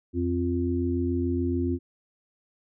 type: harmonic tone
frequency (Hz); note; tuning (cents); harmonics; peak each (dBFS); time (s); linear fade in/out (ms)
87; F2; -6; 1 / 3 / 4; -28 / -27 / -29; 0.13-1.79; 50
effects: none